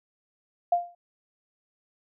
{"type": "tone with exponential decay", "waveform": "sine", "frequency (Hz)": 698.5, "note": "F5", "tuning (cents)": 0, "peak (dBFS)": -16, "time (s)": [0.72, 0.95], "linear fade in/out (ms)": 5, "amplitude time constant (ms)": 49, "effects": []}